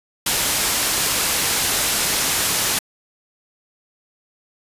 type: low-pass noise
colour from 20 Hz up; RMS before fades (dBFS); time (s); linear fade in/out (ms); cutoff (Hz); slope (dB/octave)
white; -20; 0.26-2.79; 5; 12000; 12
effects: resampled to 32000 Hz